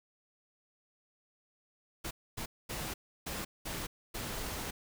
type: noise bursts at uneven times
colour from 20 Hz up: pink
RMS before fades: -39 dBFS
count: 6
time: 2.04-2.11 / 2.37-2.46 / 2.69-2.94 / 3.26-3.45 / 3.65-3.87 / 4.14-4.71 s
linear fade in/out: 10 ms
effects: none